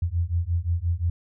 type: beating tone pair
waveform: sine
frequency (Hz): 83 / 88.7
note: E2 / F2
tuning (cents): +12 / +27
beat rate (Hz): 5.7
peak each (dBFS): -25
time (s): 0.02-1.1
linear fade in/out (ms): 5
effects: none